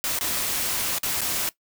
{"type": "noise with dropouts", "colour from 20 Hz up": "white", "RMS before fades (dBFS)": -26, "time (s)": [0.04, 1.49], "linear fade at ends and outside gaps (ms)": 0, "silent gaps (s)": [[0.188, 0.21], [0.984, 1.032], [1.208, 1.216]], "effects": ["noise-tail reverb RT60 0.1 s tail -18 dB re dry"]}